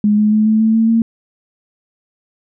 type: tone with pitch steps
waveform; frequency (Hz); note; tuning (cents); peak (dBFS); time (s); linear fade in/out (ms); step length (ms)
sine; 208.8 / 211.8 / 214.9 / 218 / 221.2 / 224.4 / 227.7; G#3 / G#3 / A3 / A3 / A3 / A3 / A#3; +10 / +34 / -41 / -16 / +9 / +34 / -40; -9; 0.04-1.02; 2; 140
effects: none